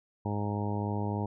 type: harmonic tone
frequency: 103.3 Hz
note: G#2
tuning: 9 cents flat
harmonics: 1 / 2 / 3 / 4 / 5 / 6 / 7 / 8 / 9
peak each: -32 / -35 / -39 / -40 / -44 / -45 / -45 / -41 / -41 dBFS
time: 0.25-1.26 s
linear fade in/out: 5 ms
effects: none